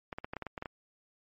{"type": "clicks", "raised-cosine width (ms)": 0.5, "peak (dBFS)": -23, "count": 10, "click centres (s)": [0.128, 0.185, 0.245, 0.335, 0.367, 0.423, 0.467, 0.578, 0.624, 0.658], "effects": ["MP3 32 kbps"]}